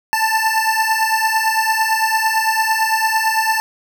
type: beating tone pair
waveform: 25% pulse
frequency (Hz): 880 / 888.9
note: A5 / A5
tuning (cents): 0 / +17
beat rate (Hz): 8.9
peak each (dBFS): -14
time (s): 0.13-3.6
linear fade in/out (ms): 0
effects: none